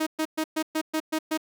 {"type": "tone bursts", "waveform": "sawtooth", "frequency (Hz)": 314.2, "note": "D#4", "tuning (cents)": 17, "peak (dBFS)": -20, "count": 8, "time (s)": [0, 1.376], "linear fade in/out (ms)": 10, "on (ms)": 67, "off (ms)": 120, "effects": []}